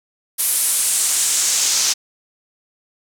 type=noise with band-pass filter sweep; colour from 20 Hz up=pink; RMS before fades=-18 dBFS; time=0.38-1.94 s; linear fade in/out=20 ms; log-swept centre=11000 to 5900 Hz; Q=2.1; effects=none